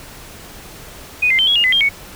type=tone with pitch steps; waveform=sine; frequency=2481 / 2088 / 3103 / 3329 / 2840 / 2019 / 3204 / 2223 Hz; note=D#7 / C7 / G7 / G#7 / F7 / B6 / G7 / C#7; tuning=-6 / -4 / -18 / +3 / +28 / +38 / +37 / +4 cents; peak=-11 dBFS; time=1.22-1.892 s; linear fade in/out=10 ms; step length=84 ms; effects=pink hiss -37 dBFS RMS until 2.15 s